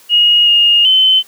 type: tone with pitch steps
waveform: sine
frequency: 2876 / 2845 / 3059 Hz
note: F#7 / F7 / G7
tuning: -50 / +31 / -43 cents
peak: -6 dBFS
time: 0.09-1.23 s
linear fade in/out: 50 ms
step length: 380 ms
effects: white hiss -44 dBFS RMS until 1.27 s + high-pass 150 Hz 12 dB/octave